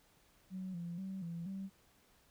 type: tone with pitch steps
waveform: sine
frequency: 186.9 / 171.8 / 191.1 / 169 / 193.3 Hz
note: F#3 / F3 / G3 / E3 / G3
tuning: +18 / -28 / -44 / +43 / -24 cents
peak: -39 dBFS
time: 0.5-1.7 s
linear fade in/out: 50 ms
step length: 240 ms
effects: tanh soft clip ceiling -35 dBFS + pink hiss -69 dBFS RMS until 2.3 s